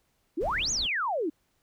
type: exponential two-way sweep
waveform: sine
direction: up then down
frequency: 283.2 to 7040 to 283.2 Hz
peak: -26 dBFS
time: 0.37-1.3 s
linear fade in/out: 10 ms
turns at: 0.71 s
type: noise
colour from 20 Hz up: brown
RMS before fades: -40 dBFS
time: 0.4-0.88 s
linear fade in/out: 20 ms
effects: pink hiss -72 dBFS RMS until 1.62 s